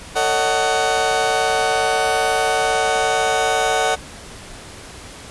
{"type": "chord", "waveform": "30% pulse", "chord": "D# half-diminished seventh", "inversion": "second", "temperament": "just", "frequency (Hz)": [448, 560, 622.3, 746.7], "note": ["A4", "C#5", "D#5", "F#5"], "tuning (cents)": [31, 18, 0, 16], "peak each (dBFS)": [-20, -22, -22, -16], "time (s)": [0.15, 3.96], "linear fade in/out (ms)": 20, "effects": ["pink hiss -37 dBFS RMS until 5.3 s", "resampled to 24000 Hz"]}